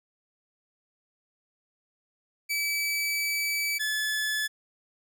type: tone pair in turn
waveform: sawtooth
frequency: 2300 / 1723.1 Hz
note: D7 / A6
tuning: -37 / -37 cents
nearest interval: perfect fourth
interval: 500 cents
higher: first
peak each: -23 dBFS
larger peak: neither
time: 2.49-3.79 / 3.79-4.48 s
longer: first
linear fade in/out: 20 ms
effects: none